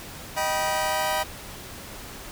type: chord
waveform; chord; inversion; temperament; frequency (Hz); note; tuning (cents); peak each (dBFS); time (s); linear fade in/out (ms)
sawtooth; Eb augmented; none; just; 622.3 / 777.8 / 972.3; Eb5 / G5 / B5; 0 / -14 / -27; -24; 0.36-1.24; 20
effects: pink hiss -40 dBFS RMS until 2.31 s